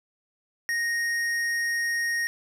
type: tone with hard clipping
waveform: sine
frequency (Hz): 1864.7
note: A#6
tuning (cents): 0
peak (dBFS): -26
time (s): 0.69-2.27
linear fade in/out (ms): 0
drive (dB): 11
effects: none